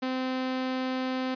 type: tone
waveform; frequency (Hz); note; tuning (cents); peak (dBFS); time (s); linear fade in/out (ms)
sawtooth; 258.4; C4; -21; -24; 0.02-1.35; 10
effects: resampled to 11025 Hz